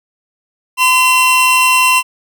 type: tone pair together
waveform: 45% pulse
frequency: 1020 / 2723 Hz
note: C6 / F7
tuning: -44 / -44 cents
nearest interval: octave + perfect fourth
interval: 1700 cents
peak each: -11 dBFS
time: 0.77-2.03 s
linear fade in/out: 50 ms
effects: none